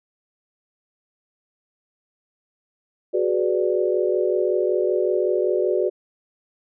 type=chord; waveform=sine; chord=G# half-diminished seventh; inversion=third; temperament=equal; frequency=370 / 415.3 / 493.9 / 587.3 Hz; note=F#4 / G#4 / B4 / D5; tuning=0 / 0 / 0 / 0 cents; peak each=-21 / -25 / -25 / -25 dBFS; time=3.13-5.9 s; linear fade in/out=20 ms; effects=none